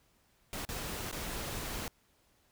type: noise with dropouts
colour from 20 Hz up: pink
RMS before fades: -39 dBFS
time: 0.53-1.88 s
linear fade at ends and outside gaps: 1 ms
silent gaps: 0.651-0.689 / 1.114-1.126 s
effects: pink hiss -70 dBFS RMS until 2.51 s